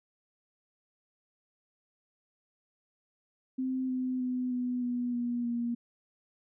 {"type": "tone with pitch steps", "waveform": "sine", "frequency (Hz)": [259.5, 255.6, 251.8, 248.1, 244.4, 240.7, 237.1], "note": ["C4", "C4", "B3", "B3", "B3", "B3", "A#3"], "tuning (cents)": [-14, -40, 34, 8, -18, -44, 30], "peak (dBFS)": -29, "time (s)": [3.58, 5.75], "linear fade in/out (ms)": 10, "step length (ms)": 310, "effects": []}